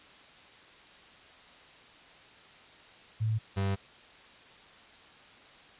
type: tone pair in turn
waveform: sine / 35% pulse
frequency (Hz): 110 / 97.8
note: A2 / G2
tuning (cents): 0 / -4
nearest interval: major second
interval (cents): 204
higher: first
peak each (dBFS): -26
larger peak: neither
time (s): 3.2-3.39 / 3.56-3.76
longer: second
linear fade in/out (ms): 20
effects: white hiss -54 dBFS RMS until 5.79 s + resampled to 8000 Hz